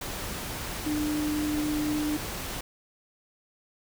sine tone in noise, 300.6 Hz, D4, 40 cents sharp, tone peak -26 dBFS, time 0.86-2.17 s, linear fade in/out 5 ms, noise pink, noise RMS -35 dBFS, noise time 0.01-2.61 s, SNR +6 dB, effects none

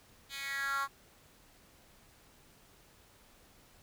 10% pulse tone with high-pass filter sweep, 276 Hz, C#4, 7 cents flat, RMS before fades -36 dBFS, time 0.29-0.88 s, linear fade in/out 50 ms, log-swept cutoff 2900 to 1100 Hz, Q 4.9, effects pink hiss -62 dBFS RMS until 3.82 s

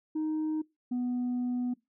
sine tone pair in turn, 311.1 / 246.9 Hz, D#4 / B3, 0 / 0 cents, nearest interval major third, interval 400 cents, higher first, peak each -26 / -26 dBFS, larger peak neither, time 0.15-0.62 / 0.91-1.74 s, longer second, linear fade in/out 10 ms, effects noise-tail reverb RT60 0.2 s tail -22 dB re dry + tanh soft clip ceiling -27 dBFS

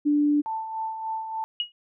sine tone, 293.7 Hz, D4, in tune, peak -18 dBFS, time 0.05-0.42 s, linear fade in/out 20 ms
sine tone with tremolo, 886 Hz, A5, 12 cents sharp, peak -26 dBFS, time 0.46-1.44 s, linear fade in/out 0 ms, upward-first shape sine, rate 3.4 Hz, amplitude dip 50%
sine tone with exponential decay, 2895 Hz, F#7, 38 cents flat, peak -20 dBFS, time 1.6-1.72 s, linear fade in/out 1 ms, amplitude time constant 25 ms
effects none

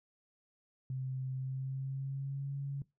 sine tone with pitch glide, 130.81 to 139.39 Hz, C3 to C#3, 0 to +10 cents, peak -35 dBFS, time 0.9-2.82 s, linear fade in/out 2 ms, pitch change +110 cents, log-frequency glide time 1.35-2.55 s, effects noise-tail reverb RT60 0.2 s tail -20 dB re dry

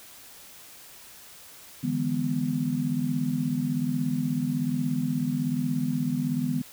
sine chord, E dominant seventh, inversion third, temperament just, 148.33 / 164.81 / 206 / 247.2 Hz, D3 / E3 / G#3 / B3, +18 / 0 / -14 / +2 cents, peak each -31 / -31 / -33 / -27 dBFS, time 1.83-6.62 s, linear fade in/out 10 ms, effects white hiss -48 dBFS RMS until 6.72 s

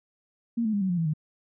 sine tone with pitch steps, 232.8 / 217.2 / 202.7 / 189.09 / 176.43 / 164.61 / 153.59 Hz, A#3 / A3 / G#3 / F#3 / F3 / E3 / D#3, -2 / -22 / -42 / +38 / +18 / -2 / -22 cents, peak -23 dBFS, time 0.57-1.137 s, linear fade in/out 10 ms, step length 81 ms, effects none

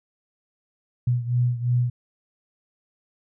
sine beating tone pair, 121.6 / 124.5 Hz, B2 / B2, -26 / +14 cents, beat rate 2.9 Hz, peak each -21 / -25 dBFS, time 1.07-1.9 s, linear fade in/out 5 ms, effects none

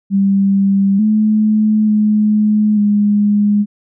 sine tone with pitch steps, 196.6 / 214.6 / 212 / 206.4 Hz, G3 / A3 / G#3 / G#3, +5 / -43 / +36 / -10 cents, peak -9 dBFS, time 0.1-3.66 s, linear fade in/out 50 ms, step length 890 ms, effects none

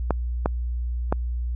clicks, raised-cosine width 1 ms, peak -7 dBFS, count 3, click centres 0.107 / 0.459 / 1.125 s, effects added 60 Hz sine -24 dBFS peak until 1.55 s

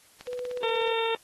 click train, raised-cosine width 0.2 ms, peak -25 dBFS, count 12, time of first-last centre 0.21-0.877 s, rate 16.5 Hz
sine tone, 495 Hz, B4, 4 cents sharp, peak -31 dBFS, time 0.27-0.93 s, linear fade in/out 10 ms
harmonic tone, 454.1 Hz, A#4, 45 cents flat, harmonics 1 / 2 / 3 / 4 / 5 / 6 / 7 / 8, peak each -27 / -31 / -39 / -41 / -41 / -36 / -43 / -35 dBFS, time 0.63-1.15 s, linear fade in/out 2 ms
effects white hiss -58 dBFS RMS until 1.23 s + AAC 32 kbps

